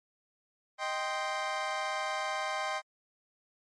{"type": "chord", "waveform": "25% pulse", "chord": "C minor", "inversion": "first", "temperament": "equal", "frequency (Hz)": [622.3, 784, 1046.5], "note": ["Eb5", "G5", "C6"], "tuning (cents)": [0, 0, 0], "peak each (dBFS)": [-33, -32, -32], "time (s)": [0.78, 2.82], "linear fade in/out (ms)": 50, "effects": ["low-pass 6000 Hz 12 dB/octave", "MP3 48 kbps"]}